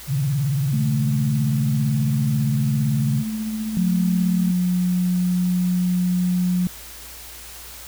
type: tone with vibrato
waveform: sine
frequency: 139.2 Hz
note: C#3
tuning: 8 cents sharp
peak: -18 dBFS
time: 0.07-3.24 s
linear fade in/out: 50 ms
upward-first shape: sine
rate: 18 Hz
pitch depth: 160 cents each way
type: tone with tremolo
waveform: sine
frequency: 218.1 Hz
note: A3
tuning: 15 cents flat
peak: -22 dBFS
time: 0.73-4.51 s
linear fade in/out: 5 ms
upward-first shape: sine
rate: 15 Hz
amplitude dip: 30%
type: tone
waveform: sine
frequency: 180 Hz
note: F#3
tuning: 47 cents flat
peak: -17 dBFS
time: 3.77-6.67 s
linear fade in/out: 0 ms
effects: added 60 Hz sine -45 dBFS peak until 7.87 s + white hiss -39 dBFS RMS until 7.87 s